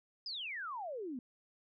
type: exponential sweep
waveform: sine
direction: down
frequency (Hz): 5140 to 233.9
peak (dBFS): -39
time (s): 0.26-1.19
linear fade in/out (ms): 2
effects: none